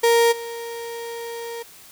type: tone with level steps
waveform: 35% pulse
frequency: 466.2 Hz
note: A#4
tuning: in tune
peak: -12 / -28 dBFS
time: 0.03-1.63 s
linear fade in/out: 10 ms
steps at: 0.31 s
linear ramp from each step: 20 ms
effects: white hiss -46 dBFS RMS until 1.91 s